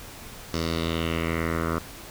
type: tone with low-pass filter sweep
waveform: 10% pulse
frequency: 82.41 Hz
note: E2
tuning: in tune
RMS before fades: -27 dBFS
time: 0.53-1.79 s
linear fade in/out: 10 ms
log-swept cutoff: 5500 to 1300 Hz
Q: 2.9
effects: pink hiss -42 dBFS RMS until 2.1 s